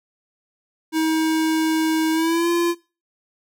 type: tone with pitch glide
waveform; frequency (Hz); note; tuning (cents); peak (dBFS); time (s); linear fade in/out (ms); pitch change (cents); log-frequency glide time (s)
square; 318.3 to 343.1; D#4 to F4; +39 to -31; -18; 0.92-2.75; 50; +130; 2.12-2.49
effects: noise-tail reverb RT60 0.3 s tail -19 dB re dry